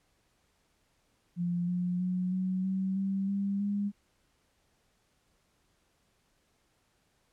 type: tone with pitch steps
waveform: sine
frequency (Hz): 174.61 / 178.38 / 182.24 / 186.17 / 190.19 / 194.3 / 198.5 / 202.8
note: F3 / F3 / F#3 / F#3 / F#3 / G3 / G3 / G#3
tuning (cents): 0 / +37 / -26 / +11 / +48 / -15 / +22 / -41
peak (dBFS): -28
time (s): 1.36-3.92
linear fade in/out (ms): 50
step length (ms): 320
effects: pink hiss -72 dBFS RMS until 7.32 s + low-pass 11000 Hz 12 dB/octave